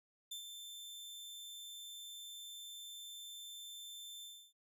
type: tone with ADSR envelope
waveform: sawtooth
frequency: 3550 Hz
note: A7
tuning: 15 cents sharp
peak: -39 dBFS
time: 0.31-4.53 s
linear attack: 8 ms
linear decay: 100 ms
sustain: -6 dB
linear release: 300 ms
effects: none